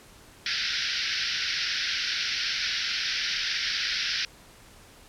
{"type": "band-pass noise", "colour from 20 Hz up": "white", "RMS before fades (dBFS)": -29, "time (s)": [0.46, 4.25], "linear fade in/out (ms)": 2, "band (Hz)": [1400, 5600], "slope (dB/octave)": 96, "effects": ["pink hiss -52 dBFS RMS until 5.08 s", "low-pass 12000 Hz 12 dB/octave"]}